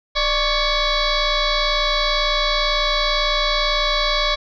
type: tone with frequency modulation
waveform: sine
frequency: 1669 Hz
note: G#6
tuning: 8 cents sharp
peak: -16 dBFS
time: 0.15-4.36 s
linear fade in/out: 20 ms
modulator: 566 Hz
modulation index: 5.1
effects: none